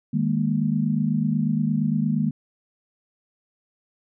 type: chord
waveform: sine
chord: D# suspended fourth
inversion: none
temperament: equal with one note detuned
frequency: 155.56 / 204.7 / 233.1 Hz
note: D#3 / G#3 / A#3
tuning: 0 / -25 / 0 cents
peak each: -24 / -24 / -24 dBFS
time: 0.13-2.31 s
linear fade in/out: 10 ms
effects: none

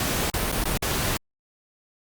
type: noise with dropouts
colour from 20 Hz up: pink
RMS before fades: -25 dBFS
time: 0-1.17 s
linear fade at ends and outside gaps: 2 ms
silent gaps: 0.301-0.339 / 0.517-0.524 / 0.64-0.654 / 0.775-0.823 s
effects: Opus 48 kbps

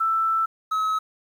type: tone pair in turn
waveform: sine / triangle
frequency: 1326 / 1283.8 Hz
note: E6 / E6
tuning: +10 / -46 cents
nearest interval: minor second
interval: 56 cents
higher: first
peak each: -19 dBFS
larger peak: neither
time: 0-0.46 / 0.71-0.99 s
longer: first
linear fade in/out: 10 ms
effects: 9-bit

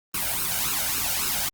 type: noise with flanger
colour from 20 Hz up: white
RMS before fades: -26 dBFS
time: 0.14-1.49 s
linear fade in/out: 5 ms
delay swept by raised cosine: 0.74 to 1.37 ms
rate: 3.6 Hz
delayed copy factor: +0.8
effects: Opus 32 kbps

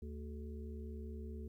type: harmonic tone with a mistuned harmonic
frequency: 74.6 Hz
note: D2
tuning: 28 cents sharp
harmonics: 1 / 3 / 5 / 6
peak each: -44 / -50 / -54 / -55 dBFS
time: 0.02-1.48 s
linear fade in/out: 5 ms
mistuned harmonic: 6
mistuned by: -59 cents
effects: 13-bit

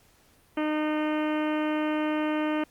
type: harmonic tone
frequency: 305.7 Hz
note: D#4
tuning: 30 cents flat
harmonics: 1 / 2 / 3 / 4 / 5 / 6 / 7 / 8 / 9 / 10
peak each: -26 / -32 / -36 / -38 / -40 / -42 / -43 / -44 / -45 / -46 dBFS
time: 0.57-2.64 s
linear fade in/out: 5 ms
effects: pink hiss -61 dBFS RMS until 2.7 s + Opus 48 kbps

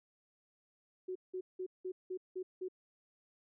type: tone bursts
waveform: sine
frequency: 370 Hz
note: F#4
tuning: in tune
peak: -37 dBFS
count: 7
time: 1.08-2.685 s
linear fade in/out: 10 ms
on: 75 ms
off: 180 ms
effects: none

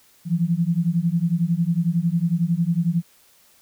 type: beating tone pair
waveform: sine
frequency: 164.3 / 175.3 Hz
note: E3 / F3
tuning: -5 / +7 cents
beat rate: 11 Hz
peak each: -21 dBFS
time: 0.25-3.03 s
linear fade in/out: 50 ms
effects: white hiss -56 dBFS RMS until 3.61 s

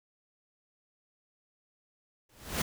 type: noise with exponential growth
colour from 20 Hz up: pink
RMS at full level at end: -27 dBFS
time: 2.29-2.62 s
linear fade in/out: 5 ms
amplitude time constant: 71 ms
effects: none

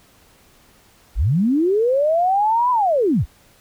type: linear two-way sweep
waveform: sine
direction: up then down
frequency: 34.16 to 1012 to 34.16 Hz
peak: -14 dBFS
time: 1.15-3.26 s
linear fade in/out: 50 ms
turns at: 2.71 s
effects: pink hiss -53 dBFS RMS until 3.6 s

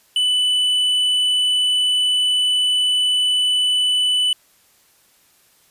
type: tone with tanh clipping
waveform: sine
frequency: 2988 Hz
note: F#7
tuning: 16 cents sharp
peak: -16 dBFS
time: 0.16-4.33 s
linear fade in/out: 2 ms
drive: 6 dB
effects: white hiss -56 dBFS RMS until 5.7 s + resampled to 32000 Hz

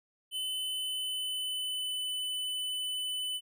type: tone with pitch glide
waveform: square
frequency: 3030 to 3004 Hz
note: F#7 to F#7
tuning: +40 to +26 cents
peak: -33 dBFS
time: 0.31-3.41 s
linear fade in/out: 50 ms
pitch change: -14 cents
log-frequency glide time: 0.45-2.1 s
effects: none

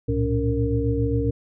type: tone cluster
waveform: sine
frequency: 65.6 / 110.1 / 117.5 / 282.3 / 461.2 Hz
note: C2 / A2 / A#2 / C#4 / A#4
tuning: +5 / +2 / +14 / +32 / -19 cents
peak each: -26 dBFS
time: 0.08-1.31 s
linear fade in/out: 10 ms
effects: none

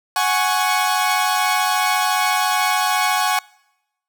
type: chord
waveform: sawtooth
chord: F# suspended second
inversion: none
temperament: equal with one note detuned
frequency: 740 / 834 / 1108.7 Hz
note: F#5 / G#5 / C#6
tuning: 0 / +7 / 0 cents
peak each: -17 dBFS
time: 0.16-3.39 s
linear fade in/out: 2 ms
effects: noise-tail reverb RT60 0.9 s tail -25 dB re dry

